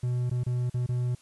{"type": "tone with dropouts", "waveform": "triangle", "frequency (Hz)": 123.47, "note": "B2", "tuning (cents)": 0, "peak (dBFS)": -23, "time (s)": [0.03, 1.15], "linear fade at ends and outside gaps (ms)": 5, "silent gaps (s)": [[0.298, 0.312], [0.436, 0.464], [0.698, 0.742], [0.864, 0.889]], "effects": ["white hiss -59 dBFS RMS until 1.21 s", "resampled to 24000 Hz"]}